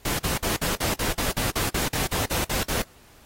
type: noise bursts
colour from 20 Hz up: pink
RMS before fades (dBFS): -26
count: 15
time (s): 0.05-2.822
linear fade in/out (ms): 5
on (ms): 140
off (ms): 48
effects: pink hiss -54 dBFS RMS until 3.25 s + AAC 48 kbps